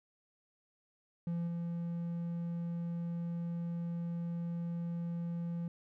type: tone with level steps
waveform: triangle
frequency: 170.4 Hz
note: F3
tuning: 42 cents flat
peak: -31 / -33 dBFS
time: 1.27-5.68 s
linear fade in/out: 2 ms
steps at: 1.47 s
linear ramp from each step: 10 ms
effects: none